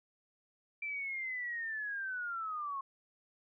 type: linear sweep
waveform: sine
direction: down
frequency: 2349 to 1074 Hz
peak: -36 dBFS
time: 0.82-2.81 s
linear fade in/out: 5 ms
effects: none